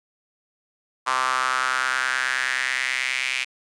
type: tone with high-pass filter sweep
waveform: sawtooth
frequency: 129.4 Hz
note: C3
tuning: 19 cents flat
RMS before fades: -24 dBFS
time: 1.06-3.45 s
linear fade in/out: 20 ms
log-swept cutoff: 1100 to 2400 Hz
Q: 4.3
effects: resampled to 22050 Hz